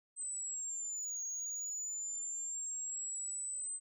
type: linear two-way sweep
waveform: sine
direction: down then up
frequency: 8190 to 6600 to 8190 Hz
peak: -36 dBFS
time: 0.16-3.8 s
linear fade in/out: 50 ms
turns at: 1.24 s
effects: tanh soft clip ceiling -36 dBFS